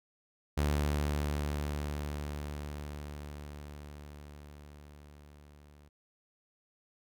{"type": "tone with level ramp", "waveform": "sawtooth", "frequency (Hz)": 73.42, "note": "D2", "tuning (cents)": 0, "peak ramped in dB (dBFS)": [-23, -52], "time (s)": [0.57, 5.89], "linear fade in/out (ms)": 10, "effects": []}